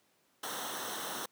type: noise with comb filter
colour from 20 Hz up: pink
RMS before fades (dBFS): -39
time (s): 0.43-1.26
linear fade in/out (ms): 5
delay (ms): 0.42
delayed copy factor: -0.7
effects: pink hiss -71 dBFS RMS until 1.31 s + high-pass 200 Hz 12 dB/octave